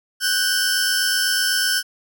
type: tone cluster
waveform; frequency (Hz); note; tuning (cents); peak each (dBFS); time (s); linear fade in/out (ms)
sawtooth; 1484 / 1572 / 5320; F#6 / G6 / E8; +5 / +4 / +15; -19; 0.2-1.83; 50
effects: none